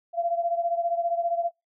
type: beating tone pair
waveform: sine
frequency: 681 / 696 Hz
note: F5 / F5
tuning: -44 / -6 cents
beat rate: 15 Hz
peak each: -25 / -29 dBFS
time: 0.13-1.51 s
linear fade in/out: 50 ms
effects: noise-tail reverb RT60 0.2 s tail -23 dB re dry